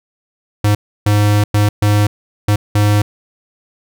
square tone bursts at uneven times, 103.83 Hz, G#2, in tune, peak -10 dBFS, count 6, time 0.64-0.75 / 1.06-1.44 / 1.54-1.69 / 1.82-2.07 / 2.48-2.56 / 2.75-3.02 s, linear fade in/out 5 ms, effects none

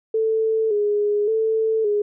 sine tone with vibrato, 428.3 Hz, A4, 47 cents flat, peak -17 dBFS, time 0.14-2.02 s, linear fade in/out 5 ms, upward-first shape square, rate 0.88 Hz, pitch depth 57 cents each way, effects none

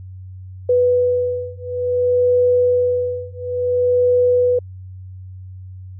sine beating tone pair, 493.9 / 494.47 Hz, B4 / B4, 0 / +2 cents, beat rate 0.57 Hz, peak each -17 dBFS, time 0.69-4.59 s, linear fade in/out 5 ms, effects added 93 Hz sine -32 dBFS peak until 5.99 s

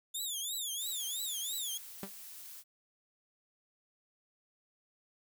15% pulse tone with vibrato, 3520 Hz, A7, in tune, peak -29 dBFS, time 0.14-1.78 s, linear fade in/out 10 ms, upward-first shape triangle, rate 3 Hz, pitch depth 220 cents each way
blue noise, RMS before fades -49 dBFS, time 0.77-2.64 s, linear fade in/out 50 ms
sawtooth tone with exponential decay, 196 Hz, G3, in tune, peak -32 dBFS, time 2.03-2.12 s, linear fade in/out 2 ms, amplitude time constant 19 ms
effects none

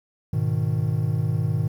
triangle chord, G# minor, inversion none, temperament equal, 103.83 / 123.47 / 155.56 Hz, G#2 / B2 / D#3, 0 / 0 / 0 cents, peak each -23 dBFS, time 0.33-1.68 s, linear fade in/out 5 ms, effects 9-bit

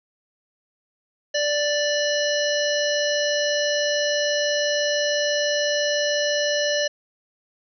harmonic tone, 587.3 Hz, D5, in tune, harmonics 1 / 3 / 5 / 7 / 9 / 10, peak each -22 / -27 / -29 / -30 / -32 / -32 dBFS, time 1.34-6.88 s, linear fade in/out 10 ms, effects none

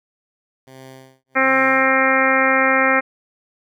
10% pulse tone with tremolo, 131.8 Hz, C3, 13 cents sharp, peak -29 dBFS, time 0.67-1.96 s, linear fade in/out 2 ms, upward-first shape sine, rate 1.3 Hz, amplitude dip 100%
harmonic tone, 265 Hz, C4, 22 cents sharp, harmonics 1 / 2 / 3 / 4 / 5 / 6 / 7 / 8 / 9, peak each -23 / -20 / -24 / -25 / -20 / -23 / -20 / -21 / -25 dBFS, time 1.35-3.01 s, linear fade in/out 20 ms
effects none

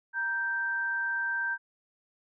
sine tone pair together, 938.2 / 1567 Hz, A#5 / G6, +11 / -1 cents, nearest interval major sixth, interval 888 cents, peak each -38 / -28 dBFS, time 0.13-1.58 s, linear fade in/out 50 ms, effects none

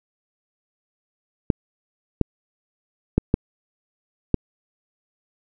clicks, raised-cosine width 3 ms, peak -3 dBFS, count 5, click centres 1.502 / 2.213 / 3.18 / 3.341 / 4.343 s, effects none

